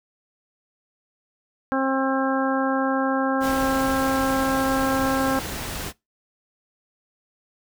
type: harmonic tone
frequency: 266.8 Hz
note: C4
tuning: 34 cents sharp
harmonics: 1 / 2 / 3 / 4 / 5 / 6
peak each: -23 / -26 / -28 / -29 / -30 / -31 dBFS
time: 1.72-5.39 s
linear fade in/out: 0 ms
type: noise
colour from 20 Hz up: pink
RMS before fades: -31 dBFS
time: 3.4-5.93 s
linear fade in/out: 50 ms
effects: noise-tail reverb RT60 0.2 s tail -22 dB re dry